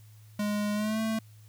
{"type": "tone with pitch glide", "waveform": "square", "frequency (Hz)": [207.7, 221.3], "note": ["G#3", "A3"], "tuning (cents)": [0, 10], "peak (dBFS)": -28, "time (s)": [0.39, 1.19], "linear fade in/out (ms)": 5, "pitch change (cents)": 110, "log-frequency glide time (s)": [0.74, 1], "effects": ["added 107 Hz sine -50 dBFS peak until 1.48 s", "white hiss -63 dBFS RMS until 1.48 s"]}